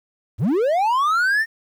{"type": "linear sweep", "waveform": "triangle", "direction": "up", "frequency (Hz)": [73.3, 1848], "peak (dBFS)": -14, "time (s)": [0.38, 1.46], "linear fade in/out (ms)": 50, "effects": ["9-bit"]}